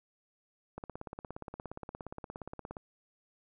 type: click train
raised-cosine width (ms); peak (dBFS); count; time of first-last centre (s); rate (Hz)
1; -27; 35; 0.78-2.768; 17.1
effects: none